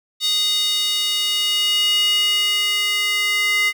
square tone with high-pass filter sweep, 412.5 Hz, G#4, 12 cents flat, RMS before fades -19 dBFS, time 0.2-3.73 s, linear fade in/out 50 ms, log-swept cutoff 3800 to 2200 Hz, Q 6, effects none

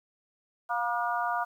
harmonic tone with a mistuned harmonic, 239.5 Hz, A#3, 47 cents sharp, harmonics 3 / 4 / 5 / 6, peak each -31 / -32 / -33 / -34 dBFS, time 0.69-1.45 s, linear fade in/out 20 ms, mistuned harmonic 3, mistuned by -26 cents, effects 10-bit

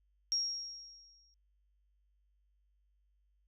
sine tone with exponential decay, 5588 Hz, F8, in tune, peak -28 dBFS, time 0.32-1.34 s, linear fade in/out 0 ms, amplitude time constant 220 ms, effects added 50 Hz sine -70 dBFS peak until 3.47 s

